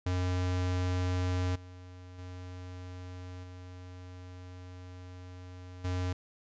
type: tone with level steps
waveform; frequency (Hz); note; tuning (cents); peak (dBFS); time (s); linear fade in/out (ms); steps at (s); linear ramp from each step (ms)
square; 90.7; F#2; -34; -29 / -47 / -42 / -45 / -31; 0.06-6.13; 5; 1.55 / 2.18 / 3.43 / 5.84; 10
effects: resampled to 16000 Hz